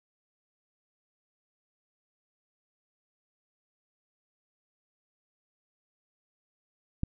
click, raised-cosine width 5 ms, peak -16 dBFS, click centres 7.034 s, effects none

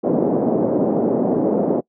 pink band-pass noise, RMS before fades -18 dBFS, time 0.03-1.81 s, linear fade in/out 20 ms, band 200 to 610 Hz, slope 24 dB/octave, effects noise-tail reverb RT60 0.1 s tail -23 dB re dry

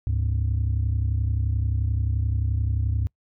sine tone pair together, 72.35 / 103.83 Hz, D2 / G#2, -25 / 0 cents, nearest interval tritone, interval 625 cents, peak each -22 dBFS, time 0.07-3.07 s, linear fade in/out 0 ms, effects noise-tail reverb RT60 0.1 s tail -26 dB re dry + tanh soft clip ceiling -17 dBFS

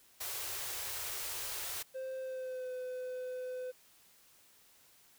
white band-stop noise, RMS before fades -40 dBFS, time 0.2-1.83 s, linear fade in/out 10 ms, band 130 to 340 Hz, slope 96 dB/octave
triangle tone with pitch glide, 523.3 to 506.4 Hz, C5 to B4, 0 to +43 cents, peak -36 dBFS, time 1.94-3.72 s, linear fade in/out 20 ms, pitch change -57 cents, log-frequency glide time 2.19-2.72 s
effects white hiss -64 dBFS RMS until 5.18 s

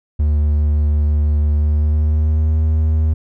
triangle tone with pitch glide, 74.5 to 78.29 Hz, D2 to D#2, +25 to +11 cents, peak -10 dBFS, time 0.19-3.14 s, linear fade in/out 10 ms, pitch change +86 cents, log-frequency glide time 1.52-2.59 s, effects none

